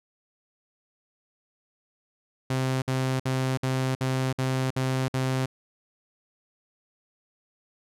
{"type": "tone bursts", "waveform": "sawtooth", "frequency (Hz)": 130.81, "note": "C3", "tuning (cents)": 0, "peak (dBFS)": -20, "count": 8, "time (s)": [2.5, 5.459], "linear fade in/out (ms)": 5, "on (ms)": 320, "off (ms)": 57, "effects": ["low-pass 11000 Hz 12 dB/octave"]}